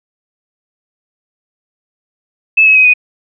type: tone with pitch steps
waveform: sine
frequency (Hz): 2610 / 2568 / 2527 / 2486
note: E7 / E7 / D#7 / D#7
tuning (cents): -18 / -46 / +26 / -2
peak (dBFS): -4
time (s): 2.57-2.938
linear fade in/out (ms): 10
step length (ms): 92
effects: none